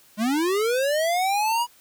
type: linear sweep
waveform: square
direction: up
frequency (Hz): 201.6 to 975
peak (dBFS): -21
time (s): 0.17-1.67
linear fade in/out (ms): 50
effects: white hiss -55 dBFS RMS until 1.8 s